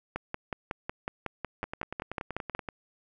two click trains, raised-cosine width 0.5 ms, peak -17 / -20 dBFS, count 14 / 12, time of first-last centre 0.16-2.55 / 1.64-2.688 s, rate 5.44 / 10.5 Hz, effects none

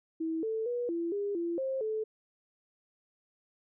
sine tone with pitch steps, 323.5 / 442.9 / 484.3 / 337.8 / 405.5 / 340.2 / 531 / 435.5 Hz, E4 / A4 / B4 / E4 / G#4 / F4 / C5 / A4, -32 / +11 / -34 / +42 / -41 / -45 / +25 / -18 cents, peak -30 dBFS, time 0.2-2.04 s, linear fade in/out 10 ms, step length 230 ms, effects none

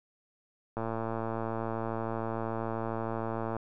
click train, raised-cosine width 1 ms, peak -20 dBFS, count 317, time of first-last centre 0.77-3.566 s, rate 113 Hz, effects none

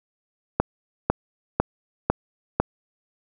click train, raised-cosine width 1 ms, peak -3 dBFS, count 5, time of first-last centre 0.6-2.6 s, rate 2 Hz, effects none

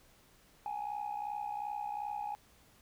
sine tone with amplitude modulation, 830.6 Hz, G#5, in tune, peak -31 dBFS, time 0.66-2.35 s, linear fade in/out 0 ms, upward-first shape sine, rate 62.7 Hz, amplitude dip 80%, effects tanh soft clip ceiling -31 dBFS + pink hiss -64 dBFS RMS until 2.81 s

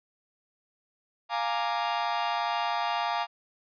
40% pulse chord, Bb dominant seventh, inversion second, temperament equal, 698.5 / 830.6 / 932.3 / 1174.7 Hz, F5 / Ab5 / Bb5 / D6, 0 / 0 / 0 / 0 cents, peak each -31 / -32 / -31 / -33 dBFS, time 1.29-3.27 s, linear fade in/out 50 ms, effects resampled to 11025 Hz

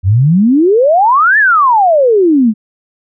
sine exponential two-way sweep, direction up then down, 87.31 to 1800 to 205.1 Hz, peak -5 dBFS, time 0.03-2.54 s, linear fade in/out 50 ms, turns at 1.38 s, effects none

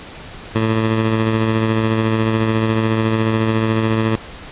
15% pulse tone with tremolo, 111.1 Hz, A2, 17 cents sharp, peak -7 dBFS, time 0.55-4.16 s, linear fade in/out 5 ms, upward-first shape sine, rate 14 Hz, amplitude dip 30%, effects pink hiss -35 dBFS RMS until 4.51 s + resampled to 8000 Hz

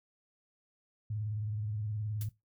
sine tone with vibrato, 106.3 Hz, G#2, 41 cents sharp, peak -33 dBFS, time 1.1-2.29 s, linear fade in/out 5 ms, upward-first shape sine, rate 19 Hz, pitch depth 73 cents each way
blue noise with exponential decay, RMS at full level -40 dBFS, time 2.21-2.32 s, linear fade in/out 2 ms, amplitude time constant 23 ms
effects noise-tail reverb RT60 0.2 s tail -19 dB re dry

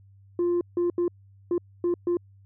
sine tone bursts at uneven times, 349.2 Hz, F4, in tune, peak -19 dBFS, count 6, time 0.39-0.61 / 0.77-0.9 / 0.98-1.08 / 1.51-1.58 / 1.84-1.94 / 2.07-2.17 s, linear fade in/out 2 ms, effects tanh soft clip ceiling -20 dBFS + added 98 Hz sine -51 dBFS peak until 2.45 s

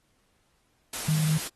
sine tone in noise, 155.56 Hz, D#3, in tune, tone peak -22 dBFS, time 1.08-1.38 s, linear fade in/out 5 ms, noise white, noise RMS -34 dBFS, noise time 0.93-1.48 s, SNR +9 dB, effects pink hiss -70 dBFS RMS until 1.55 s + AAC 32 kbps

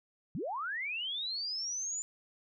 sine linear sweep, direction up, 122.4 to 7100 Hz, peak -34 dBFS, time 0.35-2.02 s, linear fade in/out 0 ms, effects none

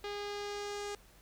sawtooth tone with low-pass filter sweep, 409.3 Hz, G#4, 25 cents flat, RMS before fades -40 dBFS, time 0.04-0.95 s, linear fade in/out 2 ms, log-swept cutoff 4100 to 7300 Hz, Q 1.7, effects added 47 Hz sine -61 dBFS peak until 1.21 s + pink hiss -62 dBFS RMS until 1.21 s

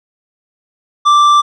sine tone with tanh clipping, 1174.7 Hz, D6, in tune, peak -7 dBFS, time 1.05-1.42 s, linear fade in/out 20 ms, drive 9 dB, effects none

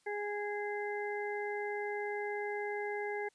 harmonic tone, 413.2 Hz, G#4, 9 cents flat, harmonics 1 / 2 / 4 / 5, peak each -37 / -41 / -44 / -43 dBFS, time 0.06-3.29 s, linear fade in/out 10 ms, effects white hiss -72 dBFS RMS until 3.34 s + resampled to 22050 Hz

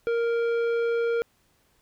sine tone with tanh clipping, 466.2 Hz, A#4, in tune, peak -24 dBFS, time 0.07-1.22 s, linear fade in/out 0 ms, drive 11 dB, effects pink hiss -66 dBFS RMS until 1.81 s

